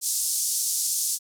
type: band-pass noise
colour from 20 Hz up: white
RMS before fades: -26 dBFS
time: 0.01-1.19 s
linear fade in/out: 50 ms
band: 5300 to 11000 Hz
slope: 24 dB/octave
effects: none